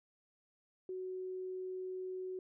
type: tone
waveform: sine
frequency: 371.5 Hz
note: F#4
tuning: 7 cents sharp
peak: -39 dBFS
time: 0.89-2.39 s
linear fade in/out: 2 ms
effects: none